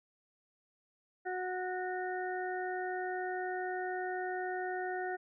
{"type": "harmonic tone", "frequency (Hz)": 367.2, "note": "F#4", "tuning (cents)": -13, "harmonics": [1, 2, 4, 5], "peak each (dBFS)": [-38, -38, -43, -44], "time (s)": [1.25, 5.17], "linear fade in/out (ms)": 20, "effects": []}